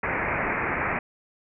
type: low-pass noise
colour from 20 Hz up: white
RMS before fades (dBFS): -27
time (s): 0.03-0.99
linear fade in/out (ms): 5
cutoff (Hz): 2400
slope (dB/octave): 96
effects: none